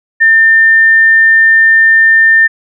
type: tone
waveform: sine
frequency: 1800 Hz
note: A6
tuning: 39 cents sharp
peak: -3 dBFS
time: 0.2-2.48 s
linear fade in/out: 20 ms
effects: none